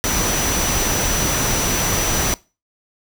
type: tone in noise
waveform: sine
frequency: 5920 Hz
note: F#8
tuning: in tune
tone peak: -23 dBFS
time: 0.04-2.34 s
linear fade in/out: 0 ms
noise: pink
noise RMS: -20 dBFS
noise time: 0.04-2.34 s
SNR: -6 dB
effects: noise-tail reverb RT60 0.3 s tail -22 dB re dry

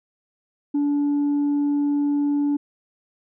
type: tone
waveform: sine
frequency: 288.6 Hz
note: D4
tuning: 30 cents flat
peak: -16 dBFS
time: 0.74-2.57 s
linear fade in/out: 10 ms
effects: tanh soft clip ceiling -17 dBFS

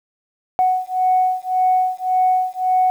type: beating tone pair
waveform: sine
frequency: 740 / 741.8 Hz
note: F#5 / F#5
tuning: 0 / +4 cents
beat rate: 1.8 Hz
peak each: -17 dBFS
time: 0.59-2.9 s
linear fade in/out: 0 ms
effects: tanh soft clip ceiling -7 dBFS + 8-bit

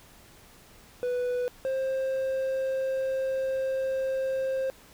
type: tone pair in turn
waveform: triangle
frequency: 493.9 / 529.3 Hz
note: B4 / C5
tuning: 0 / +20 cents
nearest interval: minor second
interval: 120 cents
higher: second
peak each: -24 dBFS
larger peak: neither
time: 1.03-1.48 / 1.65-4.7 s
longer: second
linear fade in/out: 0 ms
effects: pink hiss -54 dBFS RMS until 4.93 s

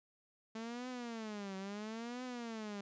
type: tone with vibrato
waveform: sawtooth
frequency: 220 Hz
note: A3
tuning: in tune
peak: -38 dBFS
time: 0.55-2.81 s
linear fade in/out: 5 ms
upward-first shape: triangle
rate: 0.74 Hz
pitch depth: 260 cents each way
effects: resampled to 16000 Hz

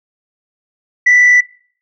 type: tone with frequency modulation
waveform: sine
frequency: 1975.5 Hz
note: B6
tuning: in tune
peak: -4 dBFS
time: 1.06-1.41 s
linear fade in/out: 10 ms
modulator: 49.4 Hz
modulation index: 0.54
effects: noise-tail reverb RT60 0.5 s tail -23 dB re dry + tanh soft clip ceiling -3 dBFS

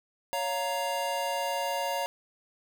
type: chord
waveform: square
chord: Bb minor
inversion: first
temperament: just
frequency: 559.4 / 699.2 / 932.3 Hz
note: Db5 / F5 / Bb5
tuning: +16 / +2 / 0 cents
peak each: -34 / -35 / -33 dBFS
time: 0.33-2.06 s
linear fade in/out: 0 ms
effects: none

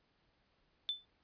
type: tone with exponential decay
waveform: sine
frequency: 3520 Hz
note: A7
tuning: in tune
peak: -30 dBFS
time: 0.89-1.05 s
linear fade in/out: 0 ms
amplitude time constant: 34 ms
effects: pink hiss -75 dBFS RMS until 1.23 s + resampled to 11025 Hz

